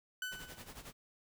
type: tone with exponential decay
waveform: 30% pulse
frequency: 1502 Hz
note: F#6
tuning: 26 cents sharp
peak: -33 dBFS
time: 0.22-0.78 s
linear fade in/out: 2 ms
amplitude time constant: 120 ms
type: noise with tremolo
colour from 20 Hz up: pink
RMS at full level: -48 dBFS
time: 0.31-0.93 s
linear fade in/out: 20 ms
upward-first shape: sine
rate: 11 Hz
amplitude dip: 75%
effects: none